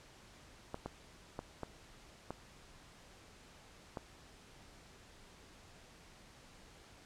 clicks, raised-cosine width 1 ms, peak -26 dBFS, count 6, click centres 0.744 / 0.86 / 1.391 / 1.633 / 2.306 / 3.972 s, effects pink hiss -59 dBFS RMS until 7.05 s + low-pass 8000 Hz 12 dB/octave

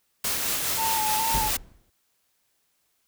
white noise with tremolo, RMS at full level -26 dBFS, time 0.24-1.57 s, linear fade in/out 5 ms, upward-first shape sine, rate 4.8 Hz, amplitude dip 25%
triangle tone with vibrato, 880 Hz, A5, in tune, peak -23 dBFS, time 0.76-1.51 s, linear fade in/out 50 ms, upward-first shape square, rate 2.3 Hz, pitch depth 37 cents each way
brown noise with exponential decay, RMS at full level -26 dBFS, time 1.34-1.9 s, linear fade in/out 5 ms, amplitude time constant 120 ms
effects white hiss -71 dBFS RMS until 3.07 s

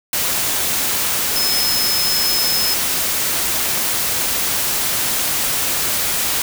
sine tone in noise, 5170 Hz, E8, 34 cents flat, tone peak -18 dBFS, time 1.36-2.74 s, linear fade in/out 2 ms, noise white, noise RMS -19 dBFS, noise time 0.13-6.42 s, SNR -2 dB, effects none

